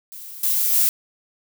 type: noise with level steps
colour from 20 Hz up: violet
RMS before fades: -37 / -20 / -17 dBFS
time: 0.12-0.89 s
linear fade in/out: 0 ms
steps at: 0.43 / 0.72 s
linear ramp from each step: 5 ms
effects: none